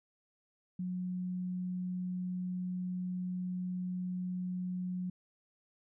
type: tone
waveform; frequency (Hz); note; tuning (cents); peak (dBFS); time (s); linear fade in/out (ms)
sine; 181.7; F#3; -31; -34; 0.79-5.1; 5
effects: none